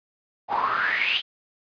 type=noise with band-pass filter sweep; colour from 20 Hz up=pink; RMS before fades=-24 dBFS; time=0.48-1.22 s; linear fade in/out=50 ms; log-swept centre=780 to 3300 Hz; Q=9; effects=resampled to 11025 Hz